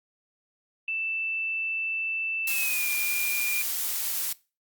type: tone with pitch glide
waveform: sine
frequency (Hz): 2653 to 2405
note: E7 to D7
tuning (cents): +10 to +41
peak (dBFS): -27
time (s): 0.88-3.62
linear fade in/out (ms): 2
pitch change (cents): -169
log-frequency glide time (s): 2.49-2.86
type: noise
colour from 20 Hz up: blue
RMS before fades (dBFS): -29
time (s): 2.47-4.33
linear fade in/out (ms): 5
effects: noise-tail reverb RT60 0.3 s tail -21 dB re dry + Opus 48 kbps